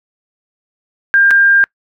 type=tone with dropouts; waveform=sine; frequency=1600 Hz; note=G6; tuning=35 cents sharp; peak=-6 dBFS; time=1.14-1.64 s; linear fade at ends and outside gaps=0 ms; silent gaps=1.307-1.311 s; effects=noise-tail reverb RT60 0.1 s tail -26 dB re dry